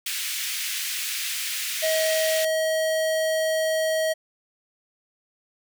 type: high-pass noise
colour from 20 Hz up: pink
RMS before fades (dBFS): -29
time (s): 0.06-2.45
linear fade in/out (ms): 5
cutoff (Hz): 2000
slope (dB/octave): 24
type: tone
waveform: square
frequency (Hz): 636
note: D#5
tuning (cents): +38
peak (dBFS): -22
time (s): 1.82-4.14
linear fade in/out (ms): 20
effects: none